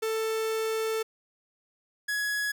45% pulse tone pair in turn, 442.9 / 1678.9 Hz, A4 / G#6, +11 / +18 cents, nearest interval octave + major seventh, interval 2307 cents, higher second, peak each -27 dBFS, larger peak neither, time 0.02-1.03 / 2.08-2.52 s, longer first, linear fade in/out 10 ms, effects none

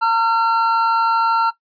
triangle tone pair together, 912 / 1366.5 Hz, A#5 / F6, -38 / -38 cents, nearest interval perfect fifth, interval 700 cents, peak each -14 dBFS, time 0.01-1.51 s, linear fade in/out 20 ms, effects noise-tail reverb RT60 0.1 s tail -17 dB re dry + resampled to 11025 Hz

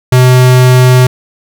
square tone, 126.9 Hz, B2, 47 cents sharp, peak -3 dBFS, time 0.12-1.07 s, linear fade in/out 5 ms, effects none

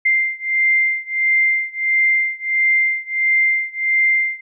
sine beating tone pair, 2093 / 2094.5 Hz, C7 / C7, 0 / +1 cents, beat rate 1.5 Hz, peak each -17 / -18 dBFS, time 0.05-4.41 s, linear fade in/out 10 ms, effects none

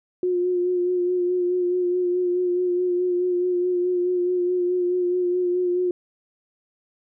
sine tone with vibrato, 358.5 Hz, F4, 45 cents sharp, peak -19 dBFS, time 0.23-5.91 s, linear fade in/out 2 ms, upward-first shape sine, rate 4.7 Hz, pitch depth 26 cents each way, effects none

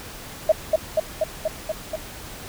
sine tone with echo, 630 Hz, D#5, 21 cents sharp, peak -11 dBFS, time 0.49-0.52 s, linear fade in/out 5 ms, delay 240 ms, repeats 6, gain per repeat -2 dB, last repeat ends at 1.96 s, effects pink hiss -38 dBFS RMS until 2.48 s

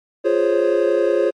triangle chord, Db major seventh, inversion first, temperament equal, 349.2 / 415.3 / 523.3 / 554.4 Hz, F4 / Ab4 / C5 / Db5, 0 / 0 / 0 / 0 cents, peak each -18 dBFS, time 0.24-1.31 s, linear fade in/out 20 ms, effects MP3 48 kbps

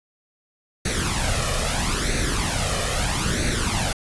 pink noise with flanger, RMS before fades -23 dBFS, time 0.85-3.93 s, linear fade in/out 5 ms, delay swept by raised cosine 0.48 to 1.68 ms, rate 0.77 Hz, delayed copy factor +0.65, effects resampled to 24000 Hz

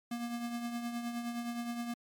square tone with tremolo, 237.1 Hz, A#3, 30 cents sharp, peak -34 dBFS, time 0.11-1.94 s, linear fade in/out 5 ms, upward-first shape triangle, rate 9.6 Hz, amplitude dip 55%, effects MP3 96 kbps

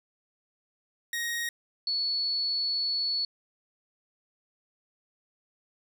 sawtooth / sine tone pair in turn, 1877 / 4416 Hz, A#6 / C#8, +11 / -7 cents, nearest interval octave + minor third, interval 1482 cents, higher second, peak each -26 / -26 dBFS, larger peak neither, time 1.13-1.49 / 1.87-3.25 s, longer second, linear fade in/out 2 ms, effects none

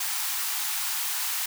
white high-pass noise, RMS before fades -29 dBFS, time 0-1.46 s, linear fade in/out 5 ms, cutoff 740 Hz, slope 96 dB/octave, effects none

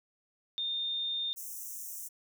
sine tone, 3635 Hz, A#7, 44 cents flat, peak -31 dBFS, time 0.58-1.33 s, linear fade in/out 0 ms
white high-pass noise, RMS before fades -42 dBFS, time 1.36-2.09 s, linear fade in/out 20 ms, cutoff 5700 Hz, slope 96 dB/octave
effects none

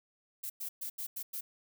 violet noise bursts at uneven times, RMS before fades -39 dBFS, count 6, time 0.43-0.5 / 0.6-0.69 / 0.81-0.9 / 0.98-1.07 / 1.16-1.23 / 1.33-1.41 s, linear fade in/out 10 ms, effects none

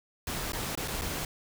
pink noise with dropouts, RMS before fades -34 dBFS, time 0.27-1.25 s, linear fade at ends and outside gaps 2 ms, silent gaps 0.521-0.532 / 0.753-0.774 / 0.877-0.881 / 1.013-1.018 s, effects none

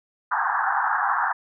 pink band-pass noise, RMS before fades -23 dBFS, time 0.31-1.33 s, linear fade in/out 10 ms, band 760 to 1700 Hz, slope 96 dB/octave, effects none

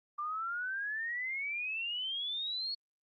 sine exponential sweep, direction up, 1174.7 to 4399 Hz, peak -34 dBFS, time 0.18-2.75 s, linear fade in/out 10 ms, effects Opus 24 kbps

